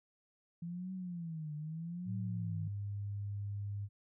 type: tone with vibrato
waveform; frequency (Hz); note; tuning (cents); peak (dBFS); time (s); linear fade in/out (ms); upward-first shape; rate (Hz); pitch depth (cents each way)
sine; 167.7; E3; +30; -39; 0.62-2.68; 5; triangle; 0.81; 210
type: tone with pitch glide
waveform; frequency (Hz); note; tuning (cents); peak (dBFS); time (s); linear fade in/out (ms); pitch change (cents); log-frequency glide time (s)
sine; 110 to 101.45; A2 to G#2; 0 to -40; -37; 2.05-3.89; 50; -140; 2.4-2.56
effects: none